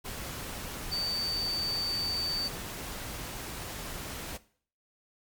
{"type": "tone in noise", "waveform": "sine", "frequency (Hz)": 4584, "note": "D8", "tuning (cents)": -43, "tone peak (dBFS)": -29, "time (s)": [0.91, 2.49], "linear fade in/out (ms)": 20, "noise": "pink", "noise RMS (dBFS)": -39, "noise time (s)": [0.04, 4.38], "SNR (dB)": 7, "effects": ["noise-tail reverb RT60 0.5 s tail -18 dB re dry", "MP3 96 kbps"]}